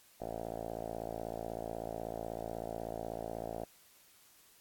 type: tone with low-pass filter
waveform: 5% pulse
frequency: 56.2 Hz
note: A1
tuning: 37 cents sharp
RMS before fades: -41 dBFS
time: 0.2-3.65 s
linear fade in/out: 10 ms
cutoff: 690 Hz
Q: 4.2
effects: white hiss -63 dBFS RMS until 4.6 s + AAC 64 kbps